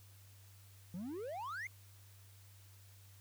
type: exponential sweep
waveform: triangle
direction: up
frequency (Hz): 164.81 to 2189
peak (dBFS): -39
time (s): 0.94-1.67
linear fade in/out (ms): 2
effects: added 98 Hz sine -58 dBFS peak until 3.2 s + white hiss -65 dBFS RMS until 3.2 s